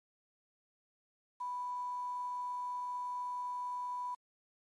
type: tone with quantisation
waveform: sine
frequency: 987.8 Hz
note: B5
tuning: in tune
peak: -36 dBFS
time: 1.4-4.15 s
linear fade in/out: 10 ms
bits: 10
effects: MP3 48 kbps